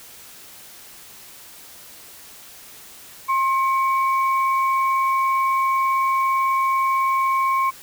sine tone pair together, 1066 / 2259 Hz, C6 / C#7, +32 / +32 cents, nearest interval octave + minor second, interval 1300 cents, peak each -17 / -28 dBFS, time 3.28-7.71 s, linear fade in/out 20 ms, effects white hiss -43 dBFS RMS until 7.82 s

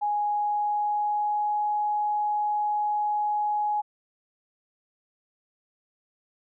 sine tone with pitch glide, 830.6 to 837.3 Hz, G#5 to G#5, 0 to +14 cents, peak -23 dBFS, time 0.01-3.82 s, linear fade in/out 20 ms, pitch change +14 cents, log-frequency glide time 0.24-1.63 s, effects none

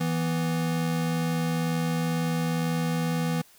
square tone pair together, 164.79 / 246.9 Hz, E3 / B3, 0 / 0 cents, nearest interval perfect fifth, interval 700 cents, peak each -26 / -32 dBFS, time 0-3.42 s, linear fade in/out 10 ms, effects white hiss -56 dBFS RMS until 3.58 s

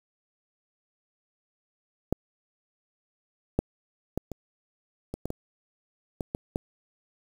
clicks, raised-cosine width 2 ms, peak -10 / -9 / -14 / -22 / -20 / -18 / -18 / -17 / -16 / -14 dBFS, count 10, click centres 2.126 / 3.59 / 4.176 / 4.317 / 5.14 / 5.256 / 5.304 / 6.208 / 6.349 / 6.559 s, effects 7-bit

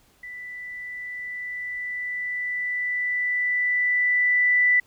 sine tone with level ramp, 1980 Hz, B6, 4 cents sharp, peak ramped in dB -35 to -15 dBFS, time 0.23-4.8 s, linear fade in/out 5 ms, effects pink hiss -60 dBFS RMS until 4.86 s

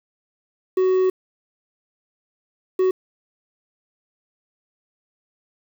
triangle tone bursts at uneven times, 372.9 Hz, F#4, 14 cents sharp, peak -13 dBFS, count 2, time 0.77-1.1 / 2.79-2.91 s, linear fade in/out 5 ms, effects 7-bit

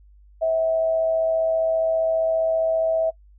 sine tone with amplitude modulation, 649 Hz, E5, 27 cents flat, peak -16 dBFS, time 0.41-3.11 s, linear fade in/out 20 ms, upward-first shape sine, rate 115 Hz, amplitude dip 40%, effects noise-tail reverb RT60 0.1 s tail -23 dB re dry + added 50 Hz sine -48 dBFS peak until 3.38 s

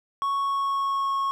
triangle tone with pitch glide, 1108.7 to 1096 Hz, C#6 to C#6, 0 to -20 cents, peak -21 dBFS, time 0.22-1.31 s, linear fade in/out 0 ms, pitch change -20 cents, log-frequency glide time 0.36-1.14 s, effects none

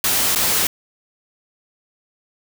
white noise with dropouts, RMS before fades -18 dBFS, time 0.04-0.67 s, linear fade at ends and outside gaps 2 ms, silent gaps 0.35-0.358 s, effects none

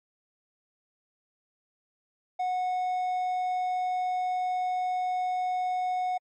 triangle tone, 733 Hz, F#5, 16 cents flat, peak -24 dBFS, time 2.39-6.18 s, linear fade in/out 10 ms, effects MP3 32 kbps

